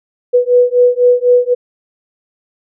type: beating tone pair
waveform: sine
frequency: 490 / 494 Hz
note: B4 / B4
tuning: -14 / 0 cents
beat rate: 4 Hz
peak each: -10 dBFS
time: 0.33-1.55 s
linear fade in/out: 20 ms
effects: none